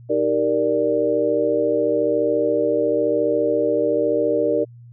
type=chord; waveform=sine; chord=Eb major seventh; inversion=none; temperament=equal; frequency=311.1 / 392 / 466.2 / 587.3 Hz; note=Eb4 / G4 / Bb4 / D5; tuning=0 / 0 / 0 / 0 cents; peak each=-24 / -25 / -20 / -21 dBFS; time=0.09-4.65 s; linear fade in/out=20 ms; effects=added 119 Hz sine -40 dBFS peak until 4.92 s